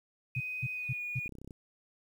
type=tone with pitch glide; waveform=sine; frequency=2503 to 2450 Hz; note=D#7 to D#7; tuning=+10 to -27 cents; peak=-35 dBFS; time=0.35-1.28 s; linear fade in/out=2 ms; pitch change=-37 cents; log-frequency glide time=0.72-1.01 s
type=tone bursts; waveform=sine; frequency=128.1 Hz; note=C3; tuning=36 cents flat; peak=-30 dBFS; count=4; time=0.36-1.196 s; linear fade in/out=10 ms; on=44 ms; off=220 ms
type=clicks; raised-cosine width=3 ms; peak=-34 dBFS; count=9; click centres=1.26 / 1.293 / 1.323 / 1.353 / 1.385 / 1.416 / 1.446 / 1.476 / 1.508 s
effects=10-bit